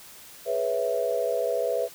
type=chord; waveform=sine; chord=C# minor seventh; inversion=second; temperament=equal with one note detuned; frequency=419.6 / 493.9 / 554.4 / 659.3 Hz; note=G#4 / B4 / C#5 / E5; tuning=+18 / 0 / 0 / 0 cents; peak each=-32 / -27 / -31 / -28 dBFS; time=0.45-1.89 s; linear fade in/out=50 ms; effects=white hiss -47 dBFS RMS until 1.94 s